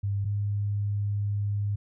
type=tone pair in turn; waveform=sine; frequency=100.2 / 102.19 Hz; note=G2 / G#2; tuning=+38 / -27 cents; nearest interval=unison; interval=35 cents; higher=second; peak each=-25 dBFS; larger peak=neither; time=0.03-0.25 / 0.25-1.76 s; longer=second; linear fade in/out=10 ms; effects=none